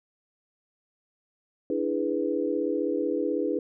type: chord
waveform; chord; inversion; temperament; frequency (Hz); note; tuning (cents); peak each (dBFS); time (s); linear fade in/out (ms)
sine; E dominant seventh; third; equal; 293.7 / 329.6 / 415.3 / 493.9; D4 / E4 / G#4 / B4; 0 / 0 / 0 / 0; -30; 1.7-3.59; 2
effects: none